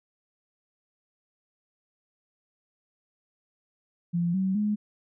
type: tone with pitch steps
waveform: sine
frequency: 172.2 / 189.97 / 209.6 Hz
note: F3 / F#3 / G#3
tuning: -24 / +46 / +16 cents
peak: -23 dBFS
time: 4.13-4.76 s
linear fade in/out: 20 ms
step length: 210 ms
effects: none

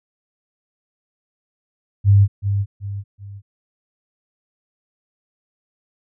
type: tone with echo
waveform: sine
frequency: 100 Hz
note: G2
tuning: 35 cents sharp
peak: -8 dBFS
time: 2.04-2.28 s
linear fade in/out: 50 ms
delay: 380 ms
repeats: 3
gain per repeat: -8 dB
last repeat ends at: 3.42 s
effects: none

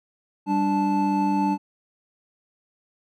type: tone cluster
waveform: triangle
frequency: 196.1 / 293.2 / 875 Hz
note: G3 / D4 / A5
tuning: +1 / -3 / -10 cents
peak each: -22 dBFS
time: 0.46-1.58 s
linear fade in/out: 50 ms
effects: none

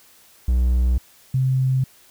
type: tone pair in turn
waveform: triangle / sine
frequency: 61.74 / 130.82 Hz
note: B1 / C3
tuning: 0 / 0 cents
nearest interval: octave + minor second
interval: 1300 cents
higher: second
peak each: -13 / -16 dBFS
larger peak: first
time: 0.48-0.98 / 1.34-1.84 s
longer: neither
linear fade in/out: 5 ms
effects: white hiss -52 dBFS RMS until 2.1 s

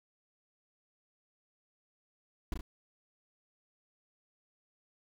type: noise with echo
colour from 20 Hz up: brown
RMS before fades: -33 dBFS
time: 2.52-2.54 s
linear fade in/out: 2 ms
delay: 35 ms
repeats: 2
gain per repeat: -4 dB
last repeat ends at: 2.61 s
effects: none

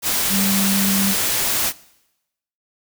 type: tone in noise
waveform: sine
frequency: 196 Hz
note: G3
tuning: in tune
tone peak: -19 dBFS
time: 0.29-1.15 s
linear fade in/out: 50 ms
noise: white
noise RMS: -20 dBFS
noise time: 0.02-1.73 s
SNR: -2 dB
effects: noise-tail reverb RT60 0.9 s tail -21 dB re dry

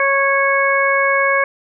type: harmonic tone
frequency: 551 Hz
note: C#5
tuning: 11 cents flat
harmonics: 1 / 2 / 3 / 4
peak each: -18 / -18 / -18 / -18 dBFS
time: 0-1.44 s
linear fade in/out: 2 ms
effects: none

